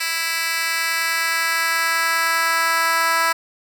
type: tone with high-pass filter sweep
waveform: 10% pulse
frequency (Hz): 329.6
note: E4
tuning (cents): 0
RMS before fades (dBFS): -20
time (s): 0-3.33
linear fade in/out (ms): 10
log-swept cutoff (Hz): 2500 to 1100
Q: 1.3
effects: none